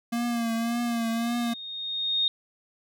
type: tone with vibrato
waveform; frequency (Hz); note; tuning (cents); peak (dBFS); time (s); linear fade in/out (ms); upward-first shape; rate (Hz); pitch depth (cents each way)
square; 233.1; A#3; 0; -26; 0.12-1.54; 10; triangle; 1.8; 51
type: tone with exponential growth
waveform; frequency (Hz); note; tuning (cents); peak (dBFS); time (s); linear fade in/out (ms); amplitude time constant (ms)
sine; 3700; A#7; -14; -20; 0.62-2.28; 1; 360
effects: none